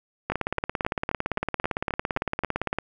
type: two click trains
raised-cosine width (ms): 0.5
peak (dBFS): -12 / -10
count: 9 / 45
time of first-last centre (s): 0.32-2.436 / 0.3-2.786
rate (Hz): 3.78 / 17.7
effects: none